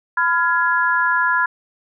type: chord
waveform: sine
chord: F diminished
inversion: second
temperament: just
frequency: 1005.8 / 1396.9 / 1676.3 Hz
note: Cb6 / F6 / Ab6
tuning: +31 / 0 / +16 cents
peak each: -19 dBFS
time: 0.17-1.46 s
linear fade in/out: 5 ms
effects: none